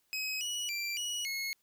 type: tone with pitch steps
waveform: 25% pulse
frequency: 2541 / 2928 / 2358 / 2919 / 2174 Hz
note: D#7 / F#7 / D7 / F#7 / C#7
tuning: +36 / -19 / +6 / -24 / -34 cents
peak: -30 dBFS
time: 0.13-1.53 s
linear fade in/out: 0 ms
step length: 280 ms
effects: white hiss -74 dBFS RMS until 1.62 s